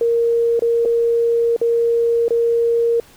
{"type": "tone with dropouts", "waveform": "sine", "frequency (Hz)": 466.2, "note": "A#4", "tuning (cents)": 0, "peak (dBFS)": -13, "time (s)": [0.01, 3], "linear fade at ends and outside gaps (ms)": 2, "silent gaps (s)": [[0.594, 0.621], [0.851, 0.856], [1.564, 1.614], [2.282, 2.306]], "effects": ["pink hiss -47 dBFS RMS until 3.16 s"]}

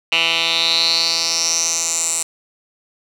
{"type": "tone with band-pass filter sweep", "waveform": "10% pulse", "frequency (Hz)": 165.9, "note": "E3", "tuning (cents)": 11, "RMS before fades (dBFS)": -18, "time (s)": [0.12, 2.23], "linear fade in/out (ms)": 2, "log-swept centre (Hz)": [2900, 8100], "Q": 6.1, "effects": []}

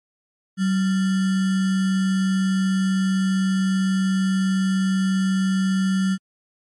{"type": "tone with sample-and-hold", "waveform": "sine", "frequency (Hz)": 190, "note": "F#3", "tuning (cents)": 46, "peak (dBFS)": -17, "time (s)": [0.57, 6.18], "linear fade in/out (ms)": 50, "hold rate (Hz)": 1575, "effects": ["MP3 48 kbps"]}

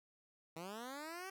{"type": "linear sweep", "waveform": "10% pulse", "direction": "up", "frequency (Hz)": [156.5, 390], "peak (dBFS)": -37, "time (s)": [0.56, 1.3], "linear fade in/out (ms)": 5, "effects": []}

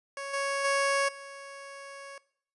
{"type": "tone with level steps", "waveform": "15% pulse", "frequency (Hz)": 554.4, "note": "C#5", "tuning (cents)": 0, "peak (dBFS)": [-29, -22, -18, -36], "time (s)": [0.17, 2.18], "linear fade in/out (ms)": 2, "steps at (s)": [0.33, 0.64, 1.08], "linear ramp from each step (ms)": 10, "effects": ["noise-tail reverb RT60 0.6 s tail -20 dB re dry", "resampled to 24000 Hz"]}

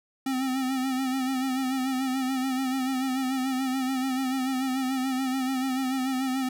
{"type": "tone with vibrato", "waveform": "square", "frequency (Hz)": 261.6, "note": "C4", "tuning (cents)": 0, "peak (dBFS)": -26, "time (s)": [0.26, 6.49], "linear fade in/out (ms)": 5, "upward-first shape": "sine", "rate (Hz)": 6.9, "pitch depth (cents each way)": 49, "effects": []}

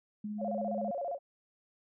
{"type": "tone with tremolo", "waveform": "sine", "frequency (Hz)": 210, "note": "G#3", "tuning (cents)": 19, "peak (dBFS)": -34, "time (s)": [0.24, 0.91], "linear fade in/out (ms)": 5, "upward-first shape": "triangle", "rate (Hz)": 17, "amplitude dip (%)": 30}
{"type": "tone with vibrato", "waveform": "sine", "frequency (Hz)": 622.3, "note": "D#5", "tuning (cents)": 0, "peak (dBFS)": -33, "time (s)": [0.38, 1.19], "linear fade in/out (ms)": 50, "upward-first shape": "square", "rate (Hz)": 15, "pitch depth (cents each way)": 190}
{"effects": []}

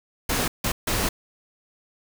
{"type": "noise bursts at uneven times", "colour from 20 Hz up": "pink", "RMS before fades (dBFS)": -24, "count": 3, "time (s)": [[0.29, 0.48], [0.64, 0.72], [0.87, 1.09]], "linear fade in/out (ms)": 5, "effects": []}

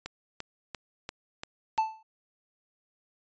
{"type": "click train", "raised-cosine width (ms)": 0.2, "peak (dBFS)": -19, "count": 6, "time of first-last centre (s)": [0.06, 1.778], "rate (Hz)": 2.91}
{"type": "tone with exponential decay", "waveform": "triangle", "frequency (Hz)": 880, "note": "A5", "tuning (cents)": 0, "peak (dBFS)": -18, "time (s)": [1.78, 2.03], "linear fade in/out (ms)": 5, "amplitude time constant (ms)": 53}
{"effects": ["resampled to 16000 Hz"]}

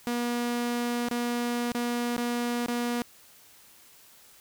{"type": "tone with dropouts", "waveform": "sawtooth", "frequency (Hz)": 240, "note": "B3", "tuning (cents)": -49, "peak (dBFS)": -23, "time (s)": [0.07, 3.02], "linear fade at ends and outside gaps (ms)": 0, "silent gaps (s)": [[1.085, 1.111], [1.718, 1.748], [2.166, 2.18], [2.662, 2.684]], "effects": ["white hiss -55 dBFS RMS until 4.4 s"]}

